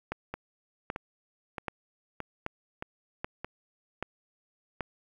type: two click trains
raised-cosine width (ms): 0.5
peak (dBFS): -20 / -17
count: 6 / 7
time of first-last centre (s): 0.34-3.446 / 0.12-4.808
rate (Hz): 1.61 / 1.28
effects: 9-bit